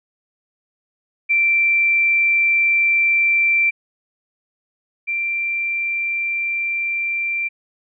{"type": "tone pair in turn", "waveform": "sine", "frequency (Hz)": [2349, 2359], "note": ["D7", "D7"], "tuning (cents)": [0, 7], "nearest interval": "unison", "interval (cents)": 7, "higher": "second", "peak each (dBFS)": [-13, -19], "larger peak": "first", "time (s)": [[1.29, 3.71], [5.07, 7.49]], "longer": "neither", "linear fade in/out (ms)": 20, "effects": []}